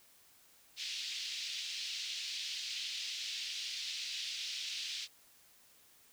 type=band-pass noise; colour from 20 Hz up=white; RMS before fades=-41 dBFS; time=0.76-5.08 s; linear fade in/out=50 ms; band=2700 to 4900 Hz; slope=24 dB/octave; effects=white hiss -64 dBFS RMS until 6.12 s